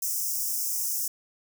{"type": "high-pass noise", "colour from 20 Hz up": "white", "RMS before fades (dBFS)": -29, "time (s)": [0.02, 1.08], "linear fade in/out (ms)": 5, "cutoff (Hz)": 5200, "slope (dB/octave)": 96, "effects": []}